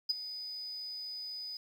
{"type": "tone with ADSR envelope", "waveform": "sine", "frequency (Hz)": 4978, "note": "D#8", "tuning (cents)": 0, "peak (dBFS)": -23, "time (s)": [0.09, 1.57], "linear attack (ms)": 13, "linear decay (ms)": 18, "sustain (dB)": -16, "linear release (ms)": 3, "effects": ["tanh soft clip ceiling -24 dBFS", "10-bit"]}